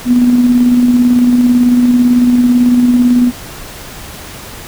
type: tone with tremolo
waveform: sine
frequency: 245.2 Hz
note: B3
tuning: 12 cents flat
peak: -4 dBFS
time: 0.05-3.32 s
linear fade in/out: 50 ms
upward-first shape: square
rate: 18 Hz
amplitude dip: 30%
effects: pink hiss -29 dBFS RMS until 4.67 s